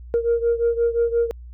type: beating tone pair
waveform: sine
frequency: 466.2 / 471.9 Hz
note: A#4 / A#4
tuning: 0 / +21 cents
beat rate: 5.7 Hz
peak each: -18 / -21 dBFS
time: 0.14-1.31 s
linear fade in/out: 0 ms
effects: tanh soft clip ceiling -12 dBFS + added 60 Hz sine -36 dBFS peak until 1.53 s